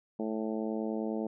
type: harmonic tone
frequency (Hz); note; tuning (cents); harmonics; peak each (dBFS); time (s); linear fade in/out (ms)
109.7; A2; -5; 2 / 3 / 4 / 5 / 6 / 7 / 8; -34 / -37 / -38 / -41 / -43 / -47 / -50; 0.19-1.27; 5
effects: none